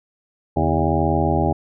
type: harmonic tone with a mistuned harmonic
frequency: 81 Hz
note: E2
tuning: 30 cents flat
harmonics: 1 / 2 / 3 / 4 / 5 / 7 / 8 / 9 / 10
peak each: -23 / -23 / -25 / -24 / -26 / -27 / -27 / -27 / -24 dBFS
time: 0.56-1.53 s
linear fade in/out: 10 ms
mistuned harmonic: 2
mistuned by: -150 cents
effects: none